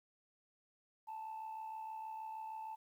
sine tone with amplitude modulation, 880 Hz, A5, in tune, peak -39 dBFS, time 1.07-2.76 s, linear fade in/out 20 ms, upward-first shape sine, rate 66.4 Hz, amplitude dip 55%, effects tanh soft clip ceiling -40 dBFS + 12-bit

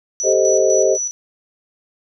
sine tone with tremolo, 5920 Hz, F#8, in tune, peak -19 dBFS, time 0.2-1.11 s, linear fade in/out 0 ms, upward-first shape square, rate 4 Hz, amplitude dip 55%
sine chord, A half-diminished seventh, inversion third, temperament equal, 392 / 440 / 523.3 / 622.3 Hz, G4 / A4 / C5 / Eb5, 0 / 0 / 0 / 0 cents, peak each -17 / -19 / -17 / -17 dBFS, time 0.23-0.98 s, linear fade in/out 50 ms
effects none

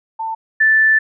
sine tone pair in turn, 893 / 1759.4 Hz, A5 / A6, +25 / -1 cents, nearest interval octave, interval 1174 cents, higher second, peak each -20 / -9 dBFS, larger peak second, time 0.19-0.35 / 0.6-0.99 s, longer second, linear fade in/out 10 ms, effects none

